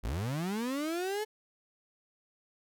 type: linear sweep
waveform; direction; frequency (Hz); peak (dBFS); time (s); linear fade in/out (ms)
35% pulse; up; 43.65 to 437; -30; 0.03-1.25; 20
effects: none